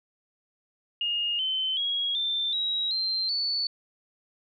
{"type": "tone with pitch steps", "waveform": "sine", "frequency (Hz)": [2846, 3068, 3307, 3565, 3843, 4143, 4466], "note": ["F7", "G7", "G#7", "A7", "B7", "C8", "C#8"], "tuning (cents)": [32, -38, -8, 22, -48, -18, 12], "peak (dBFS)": -25, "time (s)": [1.01, 3.67], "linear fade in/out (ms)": 2, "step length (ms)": 380, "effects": []}